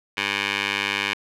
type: tone with band-pass filter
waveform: 15% pulse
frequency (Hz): 100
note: G2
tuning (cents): +35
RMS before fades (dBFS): -25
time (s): 0.17-1.14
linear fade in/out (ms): 5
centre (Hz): 2500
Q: 2.3
effects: none